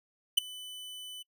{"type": "tone with ADSR envelope", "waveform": "45% pulse", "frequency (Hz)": 3000, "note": "F#7", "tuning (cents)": 23, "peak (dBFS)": -17, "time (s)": [0.37, 1.23], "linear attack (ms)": 11, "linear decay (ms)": 9, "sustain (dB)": -24, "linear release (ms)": 14, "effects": ["noise-tail reverb RT60 0.1 s tail -24 dB re dry"]}